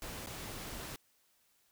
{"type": "noise with dropouts", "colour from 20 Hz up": "pink", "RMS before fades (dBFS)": -44, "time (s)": [0.02, 0.96], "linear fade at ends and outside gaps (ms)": 1, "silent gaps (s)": [0.262, 0.27], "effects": ["white hiss -72 dBFS RMS until 1.71 s"]}